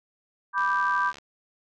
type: chord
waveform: sine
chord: G major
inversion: first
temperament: equal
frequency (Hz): 987.8 / 1174.7 / 1568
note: B5 / D6 / G6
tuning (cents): 0 / 0 / 0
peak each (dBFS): -26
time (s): 0.53-1.13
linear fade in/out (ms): 50
type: click train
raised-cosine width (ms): 0.2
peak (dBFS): -26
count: 45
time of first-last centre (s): 0.58-1.184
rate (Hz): 72.8
effects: none